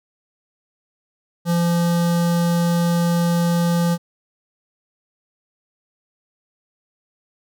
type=tone with notch filter; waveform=square; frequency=171.4 Hz; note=F3; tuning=32 cents flat; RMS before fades=-18 dBFS; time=1.45-3.98 s; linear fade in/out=50 ms; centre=2300 Hz; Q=1.6; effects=none